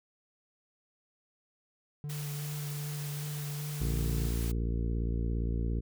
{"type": "tone with vibrato", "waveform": "triangle", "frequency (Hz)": 146.83, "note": "D3", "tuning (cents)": 0, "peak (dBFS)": -33, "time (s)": [2.04, 4.28], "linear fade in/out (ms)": 0, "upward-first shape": "sine", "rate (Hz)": 2.6, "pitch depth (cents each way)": 16}
{"type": "noise", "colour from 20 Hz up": "white", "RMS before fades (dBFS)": -44, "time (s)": [2.09, 4.52], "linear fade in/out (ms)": 10}
{"type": "harmonic tone", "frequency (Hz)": 57.4, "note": "A#1", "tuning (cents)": -26, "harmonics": [1, 2, 3, 4, 5, 6, 7, 8], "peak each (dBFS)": [-30, -36, -40, -42, -44, -46, -47, -48], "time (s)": [3.8, 5.81], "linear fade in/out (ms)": 20}
{"effects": []}